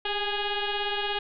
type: tone with frequency modulation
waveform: sine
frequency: 1244.5 Hz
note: D#6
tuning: in tune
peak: -26 dBFS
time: 0.05-1.19 s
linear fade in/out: 5 ms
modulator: 412 Hz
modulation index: 5.5
effects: none